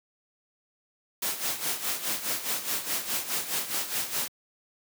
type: noise with tremolo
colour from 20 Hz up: white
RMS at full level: -28 dBFS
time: 1.22-4.28 s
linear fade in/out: 5 ms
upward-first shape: sine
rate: 4.8 Hz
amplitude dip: 70%
effects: high-pass 150 Hz 12 dB/octave